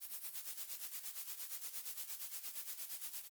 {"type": "noise with tremolo", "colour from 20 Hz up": "blue", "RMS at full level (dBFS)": -43, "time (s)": [0, 3.29], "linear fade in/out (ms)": 50, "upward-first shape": "sine", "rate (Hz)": 8.6, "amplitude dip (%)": 75, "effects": ["Opus 32 kbps"]}